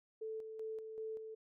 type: tone with tremolo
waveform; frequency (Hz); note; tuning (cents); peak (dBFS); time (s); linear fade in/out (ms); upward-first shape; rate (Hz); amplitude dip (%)
sine; 440; A4; 0; -40; 0.21-1.35; 10; square; 2.6; 45
effects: none